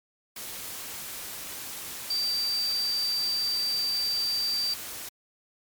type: tone in noise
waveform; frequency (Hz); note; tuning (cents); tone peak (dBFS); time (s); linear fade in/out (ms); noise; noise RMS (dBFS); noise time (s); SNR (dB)
sine; 4663; D8; -13; -25; 2.1-4.74; 5; white; -38; 0.36-5.09; +10
effects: MP3 96 kbps